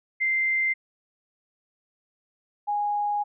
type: tone pair in turn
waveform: sine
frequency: 2086 / 825.9 Hz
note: C7 / G#5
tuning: -6 / -10 cents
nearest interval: octave + major third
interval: 1604 cents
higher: first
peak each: -21 / -23 dBFS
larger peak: first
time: 0.2-0.74 / 2.67-3.24 s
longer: second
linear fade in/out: 20 ms
effects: none